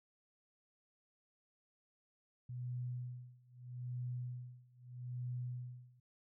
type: tone with tremolo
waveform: sine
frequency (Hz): 123.8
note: B2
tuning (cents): +5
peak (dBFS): -38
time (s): 2.49-6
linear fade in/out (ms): 5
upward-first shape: sine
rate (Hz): 0.79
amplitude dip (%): 95
effects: none